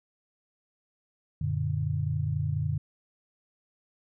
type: chord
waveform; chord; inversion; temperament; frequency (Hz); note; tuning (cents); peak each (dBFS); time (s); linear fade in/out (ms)
sine; Gb augmented; none; equal; 92.5 / 116.54 / 146.83; Gb2 / Bb2 / D3; 0 / 0 / 0; -31 / -32 / -29; 1.41-2.78; 5
effects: none